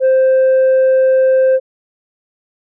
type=tone; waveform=sine; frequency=523.3 Hz; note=C5; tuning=in tune; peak=-5 dBFS; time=0-1.6 s; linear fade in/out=50 ms; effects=tanh soft clip ceiling -7 dBFS